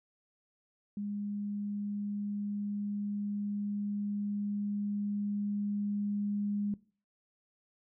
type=tone with level ramp; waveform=sine; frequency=204.7 Hz; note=G#3; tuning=25 cents flat; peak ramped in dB=-34 to -30 dBFS; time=0.97-6.74 s; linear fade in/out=2 ms; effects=noise-tail reverb RT60 0.4 s tail -20 dB re dry